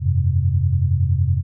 sine chord, F suspended second, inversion none, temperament equal, 87.31 / 98 / 130.81 Hz, F2 / G2 / C3, 0 / 0 / 0 cents, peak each -18 / -20 / -20 dBFS, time 0-1.43 s, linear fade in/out 50 ms, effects none

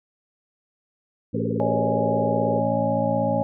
harmonic tone, 56.1 Hz, A1, 34 cents sharp, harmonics 2 / 3 / 4 / 5, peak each -29 / -30 / -27 / -30 dBFS, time 1.33-3.43 s, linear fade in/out 10 ms
sine tone with vibrato, 440.5 Hz, A4, 2 cents sharp, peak -27 dBFS, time 1.34-2.6 s, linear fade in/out 10 ms, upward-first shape triangle, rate 19 Hz, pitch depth 300 cents each way
sine chord, C# suspended second, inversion none, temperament equal with one note detuned, 554.4 / 613.3 / 830.6 Hz, C#5 / D#5 / G#5, 0 / -25 / 0 cents, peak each -24 / -28 / -27 dBFS, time 1.6-3.43 s, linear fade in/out 0 ms
effects none

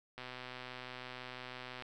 click train, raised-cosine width 0.3 ms, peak -29 dBFS, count 208, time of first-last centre 0.18-1.823 s, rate 126 Hz, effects none

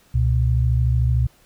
sine tone pair together, 67.97 / 121.4 Hz, C#2 / B2, -33 / -29 cents, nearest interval minor seventh, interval 1004 cents, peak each -18 dBFS, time 0.14-1.27 s, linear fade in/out 10 ms, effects pink hiss -56 dBFS RMS until 1.45 s

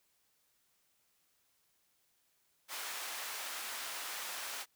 pink high-pass noise, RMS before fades -42 dBFS, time 2.68-4.66 s, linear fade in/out 50 ms, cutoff 960 Hz, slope 12 dB/octave, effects white hiss -75 dBFS RMS until 4.75 s

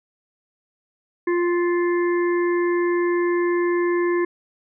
harmonic tone, 349.2 Hz, F4, in tune, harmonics 1 / 3 / 5 / 6, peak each -18 / -29 / -31 / -35 dBFS, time 1.27-4.25 s, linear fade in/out 5 ms, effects none

